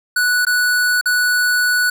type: tone with dropouts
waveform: square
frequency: 1477 Hz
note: F#6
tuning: 3 cents flat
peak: -14 dBFS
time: 0.16-1.9 s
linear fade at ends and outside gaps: 5 ms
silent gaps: 0.451-0.467 / 1.012-1.057 s
effects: none